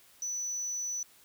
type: tone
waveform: sine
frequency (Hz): 5960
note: F#8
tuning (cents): +12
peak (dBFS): -30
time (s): 0.22-1.03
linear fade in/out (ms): 2
effects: tanh soft clip ceiling -31 dBFS + white hiss -60 dBFS RMS until 1.24 s